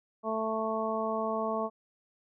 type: harmonic tone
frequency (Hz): 220.8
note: A3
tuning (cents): +6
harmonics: 1 / 2 / 3 / 4 / 5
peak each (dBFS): -36 / -35 / -33 / -38 / -35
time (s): 0.23-1.7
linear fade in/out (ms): 50
effects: none